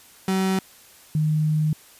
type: tone pair in turn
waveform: 35% pulse / sine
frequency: 189.9 / 154.08 Hz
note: F#3 / D#3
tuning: +45 / -17 cents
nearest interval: major third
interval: 362 cents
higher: first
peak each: -18 dBFS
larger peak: neither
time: 0.28-0.59 / 1.15-1.73 s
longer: second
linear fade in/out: 2 ms
effects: white hiss -50 dBFS RMS until 1.99 s + resampled to 32000 Hz